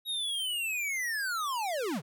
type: linear sweep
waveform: square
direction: down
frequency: 3812 to 114.3 Hz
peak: -31 dBFS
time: 0.05-2.02 s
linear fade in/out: 50 ms
effects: none